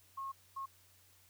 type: tone bursts at uneven times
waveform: sine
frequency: 1084 Hz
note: C#6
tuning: 39 cents flat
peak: -39 dBFS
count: 2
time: 0.17-0.32 / 0.56-0.66 s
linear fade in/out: 10 ms
effects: added 93 Hz sine -70 dBFS peak until 1.29 s + white hiss -66 dBFS RMS until 1.29 s